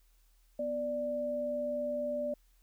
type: tone pair together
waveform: sine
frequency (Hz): 246.9 / 588.6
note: B3 / D5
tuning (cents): 0 / +4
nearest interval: octave + minor third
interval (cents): 1504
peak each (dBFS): -40 / -32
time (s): 0.59-2.34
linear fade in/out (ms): 5
effects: added 40 Hz sine -63 dBFS peak until 2.62 s + white hiss -73 dBFS RMS until 2.62 s